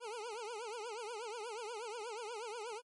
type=tone with vibrato; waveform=25% pulse; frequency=450 Hz; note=A4; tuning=39 cents sharp; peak=-38 dBFS; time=0-2.82 s; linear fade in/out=50 ms; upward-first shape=triangle; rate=8.3 Hz; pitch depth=190 cents each way; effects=MP3 48 kbps